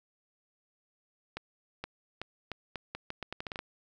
accelerating click train, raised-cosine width 0.3 ms, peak -21 dBFS, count 14, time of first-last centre 1.37-3.591 s, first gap 470 ms, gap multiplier 0.8, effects none

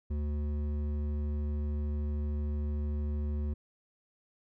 sine tone with hard clipping, 73.9 Hz, D2, 11 cents sharp, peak -32 dBFS, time 0.1-3.54 s, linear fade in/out 10 ms, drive 10 dB, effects none

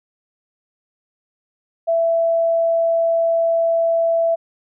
sine tone, 665 Hz, E5, 15 cents sharp, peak -14 dBFS, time 1.87-4.36 s, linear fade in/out 20 ms, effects none

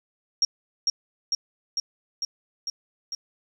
sine tone with echo, 5588 Hz, F8, in tune, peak -17 dBFS, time 0.42-0.45 s, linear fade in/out 2 ms, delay 450 ms, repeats 6, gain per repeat -2 dB, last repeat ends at 3.15 s, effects 9-bit

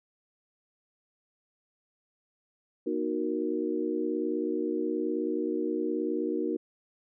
sine chord, B major seventh, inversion none, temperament equal with one note detuned, 241.4 / 311.1 / 370 / 466.2 Hz, B3 / D#4 / F#4 / A#4, -39 / 0 / 0 / 0 cents, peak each -36 / -31 / -32 / -34 dBFS, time 2.86-6.57 s, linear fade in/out 10 ms, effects none

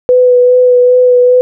sine tone with vibrato, 497.5 Hz, B4, 13 cents sharp, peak -3 dBFS, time 0.09-1.41 s, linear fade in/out 0 ms, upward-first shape sine, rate 2.5 Hz, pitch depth 16 cents each way, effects none

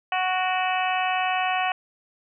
harmonic tone with a mistuned harmonic, 370 Hz, F#4, in tune, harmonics 2 / 3 / 4 / 5 / 6 / 7 / 8, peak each -24 / -30 / -33 / -32 / -35 / -30 / -34 dBFS, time 0.12-1.72 s, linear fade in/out 2 ms, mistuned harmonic 6, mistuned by +63 cents, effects none

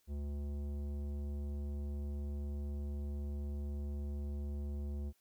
sine tone with tanh clipping, 72 Hz, D2, 34 cents flat, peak -39 dBFS, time 0.07-5.13 s, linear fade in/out 50 ms, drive 14 dB, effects white hiss -75 dBFS RMS until 5.2 s

